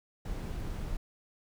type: noise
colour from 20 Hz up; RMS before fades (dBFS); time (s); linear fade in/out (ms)
brown; -36; 0.25-0.97; 5
effects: none